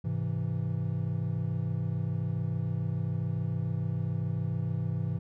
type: chord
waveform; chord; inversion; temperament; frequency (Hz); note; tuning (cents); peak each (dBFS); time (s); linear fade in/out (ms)
triangle; Ab augmented; none; equal; 103.83 / 130.81 / 164.81; Ab2 / C3 / E3; 0 / 0 / 0; -31; 0.04-5.19; 10
effects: none